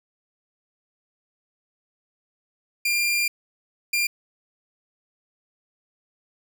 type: tone bursts at uneven times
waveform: sawtooth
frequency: 2394 Hz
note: D7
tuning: 33 cents sharp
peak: -17 dBFS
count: 2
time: 2.85-3.28 / 3.93-4.07 s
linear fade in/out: 5 ms
effects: none